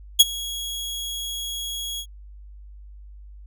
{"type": "tone with ADSR envelope", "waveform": "sawtooth", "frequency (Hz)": 3322, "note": "G#7", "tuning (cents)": 0, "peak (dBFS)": -3, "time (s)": [0.19, 2.06], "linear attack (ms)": 14, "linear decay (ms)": 30, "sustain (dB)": -22, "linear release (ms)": 68, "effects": ["added 50 Hz sine -40 dBFS peak until 3.46 s"]}